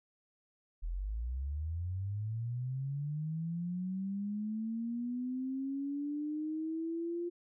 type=linear sweep; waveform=sine; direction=up; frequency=38.92 to 349.2 Hz; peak=-34 dBFS; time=0.82-7.3 s; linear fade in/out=20 ms; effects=none